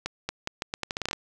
accelerating click train, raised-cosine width 0.2 ms, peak -12 dBFS, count 13, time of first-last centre 0.06-1.131 s, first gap 230 ms, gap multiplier 0.8, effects none

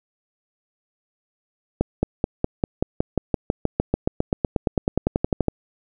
accelerating click train, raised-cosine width 2 ms, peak -5 dBFS, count 28, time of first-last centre 1.81-5.483 s, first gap 220 ms, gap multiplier 0.96, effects none

